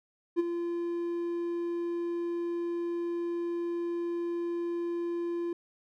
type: tone with ADSR envelope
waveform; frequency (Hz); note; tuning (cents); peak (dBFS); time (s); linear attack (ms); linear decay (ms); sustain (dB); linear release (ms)
triangle; 343.4; F4; -29; -19; 0.36-5.53; 34; 22; -9; 3
effects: none